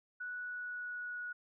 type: tone with pitch glide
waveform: sine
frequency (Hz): 1475 to 1460.6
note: F#6 to F#6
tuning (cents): -6 to -23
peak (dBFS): -39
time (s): 0.2-1.33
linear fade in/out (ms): 10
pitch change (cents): -17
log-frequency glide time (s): 0.33-1.21
effects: none